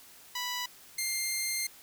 10% pulse tone pair in turn, 986 / 2106 Hz, B5 / C7, -3 / +11 cents, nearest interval octave + minor second, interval 1314 cents, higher second, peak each -24 / -21 dBFS, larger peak second, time 0.35-0.66 / 0.98-1.67 s, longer second, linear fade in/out 5 ms, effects white hiss -54 dBFS RMS until 1.82 s

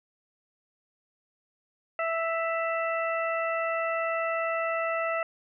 harmonic tone with a mistuned harmonic, 659.3 Hz, E5, in tune, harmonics 1 / 2 / 3 / 4, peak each -29 / -31 / -34 / -37 dBFS, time 1.99-5.23 s, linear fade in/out 2 ms, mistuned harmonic 4, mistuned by +18 cents, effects none

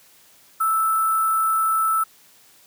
sine tone with sample-and-hold, 1318.5 Hz, E6, in tune, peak -17 dBFS, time 0.6-2.04 s, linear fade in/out 10 ms, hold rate 11025 Hz, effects white hiss -53 dBFS RMS until 2.66 s + high-pass 80 Hz 12 dB/octave

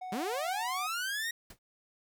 triangle tone, 740 Hz, F#5, in tune, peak -36 dBFS, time 0.01-0.87 s, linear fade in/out 10 ms
sawtooth linear sweep, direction up, 181.7 to 1902 Hz, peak -29 dBFS, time 0.12-1.31 s, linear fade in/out 5 ms
pink noise with exponential decay, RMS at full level -43 dBFS, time 1.5-1.59 s, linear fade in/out 5 ms, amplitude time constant 19 ms
effects none

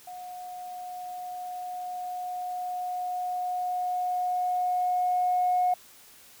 sine tone with level ramp, 725 Hz, F#5, 35 cents flat, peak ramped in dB -38 to -20 dBFS, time 0.07-5.74 s, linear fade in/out 5 ms, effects tanh soft clip ceiling -16 dBFS + white hiss -53 dBFS RMS until 6.4 s

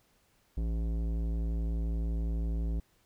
sine tone with tanh clipping, 55.9 Hz, A1, 28 cents sharp, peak -31 dBFS, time 0.57-2.8 s, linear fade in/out 5 ms, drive 15 dB, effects pink hiss -69 dBFS RMS until 3.05 s

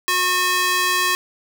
square tone with high-pass filter, 363.3 Hz, F#4, 32 cents flat, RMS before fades -19 dBFS, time 0.08-1.15 s, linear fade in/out 0 ms, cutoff 1300 Hz, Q 0.92, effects none

